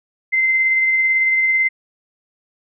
sine tone with tremolo, 2074 Hz, C7, 16 cents flat, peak -12 dBFS, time 0.32-1.69 s, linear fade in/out 20 ms, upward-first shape sine, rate 18 Hz, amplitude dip 25%, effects none

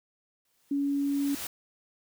white noise with exponential growth, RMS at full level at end -35 dBFS, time 0.45-1.47 s, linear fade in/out 2 ms, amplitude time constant 220 ms
sine tone, 281.8 Hz, C#4, 29 cents sharp, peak -25 dBFS, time 0.71-1.35 s, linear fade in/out 5 ms
effects none

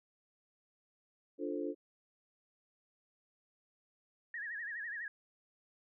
sine chord, D minor seventh, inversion none, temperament equal, 293.7 / 349.2 / 440 / 523.3 Hz, D4 / F4 / A4 / C5, 0 / 0 / 0 / 0 cents, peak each -39 / -40 / -41 / -44 dBFS, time 1.38-1.75 s, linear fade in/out 50 ms
sine tone with vibrato, 1771 Hz, A6, 11 cents sharp, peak -39 dBFS, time 4.34-5.08 s, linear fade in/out 2 ms, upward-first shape sine, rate 12 Hz, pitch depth 130 cents each way
effects none

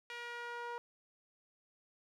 sawtooth tone with band-pass filter sweep, 476.9 Hz, A#4, 39 cents sharp, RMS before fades -44 dBFS, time 0.1-0.78 s, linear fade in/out 0 ms, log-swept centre 2300 to 970 Hz, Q 1.5, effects none

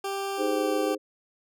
20% pulse tone with pitch glide, 393.2 to 388.7 Hz, G4 to G4, +5 to -15 cents, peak -24 dBFS, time 0.04-0.95 s, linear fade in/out 5 ms, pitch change -20 cents, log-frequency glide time 0.36-0.64 s
sine chord, Ab major, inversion second, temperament just, 311.5 / 415.3 / 519.1 Hz, Eb4 / Ab4 / C5, +2 / 0 / -14 cents, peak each -29 dBFS, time 0.37-0.98 s, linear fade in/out 50 ms
effects none

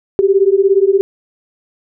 sine beating tone pair, 382.8 / 399.8 Hz, G4 / G4, -41 / +34 cents, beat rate 17 Hz, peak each -11 dBFS, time 0.19-1.01 s, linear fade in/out 0 ms, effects none

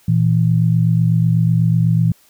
sine tone pair together, 116.54 / 164.6 Hz, A#2 / E3, 0 / -2 cents, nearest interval tritone, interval 598 cents, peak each -14 dBFS, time 0.08-2.12 s, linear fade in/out 5 ms, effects white hiss -53 dBFS RMS until 2.29 s

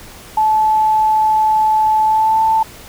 sine tone with pitch glide, 867 to 884.7 Hz, A5 to A5, -26 to +9 cents, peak -10 dBFS, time 0.37-2.63 s, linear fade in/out 5 ms, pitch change +35 cents, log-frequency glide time 2.02-2.42 s, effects pink hiss -37 dBFS RMS until 2.88 s

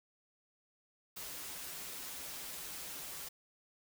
white noise with comb filter, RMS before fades -45 dBFS, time 1.16-3.29 s, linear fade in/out 10 ms, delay 9 ms, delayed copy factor -0.65, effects none

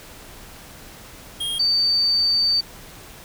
square / sine tone pair in turn, 3244 / 4588 Hz, G#7 / D8, -41 / -41 cents, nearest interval tritone, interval 600 cents, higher second, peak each -24 / -16 dBFS, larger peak second, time 1.4-1.59 / 1.59-2.61 s, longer second, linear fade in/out 10 ms, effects pink hiss -42 dBFS RMS until 3.24 s

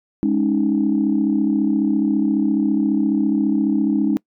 sine chord, Ab suspended fourth, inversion none, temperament just, 207.7 / 276.9 / 311.5 Hz, Ab3 / Db4 / Eb4, 0 / -2 / +2 cents, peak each -19 dBFS, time 0.23-4.17 s, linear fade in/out 0 ms, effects noise-tail reverb RT60 0.1 s tail -25 dB re dry + tanh soft clip ceiling -7 dBFS

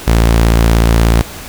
sawtooth tone, 56.6 Hz, A1, 50 cents sharp, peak -3 dBFS, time 0.07-1.22 s, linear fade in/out 10 ms, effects pink hiss -29 dBFS RMS until 1.48 s

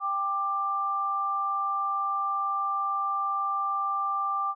sine tone pair together, 790 / 1183.7 Hz, G5 / D6, +13 / +13 cents, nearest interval perfect fifth, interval 700 cents, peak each -33 / -26 dBFS, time 0-4.55 s, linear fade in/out 50 ms, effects none

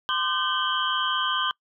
sine tone cluster, 1034 / 1199 / 1540 / 3028 / 3227 Hz, C6 / D6 / G6 / F#7 / G7, -21 / +36 / -31 / +39 / +50 cents, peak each -29 dBFS, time 0.09-1.51 s, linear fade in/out 0 ms, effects noise-tail reverb RT60 0.1 s tail -25 dB re dry

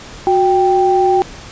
sine tone pair together, 367 / 784 Hz, F#4 / G5, -14 / 0 cents, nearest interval octave + minor second, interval 1314 cents, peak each -12 dBFS, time 0.27-1.22 s, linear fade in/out 0 ms, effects pink hiss -34 dBFS RMS until 1.51 s + resampled to 16000 Hz

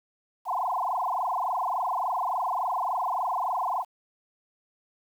sine tone with frequency modulation, 880 Hz, A5, in tune, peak -25 dBFS, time 0.45-3.85 s, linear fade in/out 50 ms, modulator 23.5 Hz, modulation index 7.5, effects 9-bit

